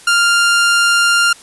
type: tone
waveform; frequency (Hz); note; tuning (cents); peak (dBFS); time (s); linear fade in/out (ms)
sawtooth; 1396.9; F6; 0; -6; 0.07-1.33; 5
effects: white hiss -40 dBFS RMS until 1.42 s + resampled to 24000 Hz